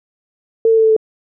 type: tone with pitch steps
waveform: sine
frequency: 451.2 / 447.8 / 444.5 / 441.1 / 437.8 Hz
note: A4 / A4 / A4 / A4 / A4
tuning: +44 / +30 / +18 / +4 / -9 cents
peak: -8 dBFS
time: 0.65-0.965 s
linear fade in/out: 2 ms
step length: 63 ms
effects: none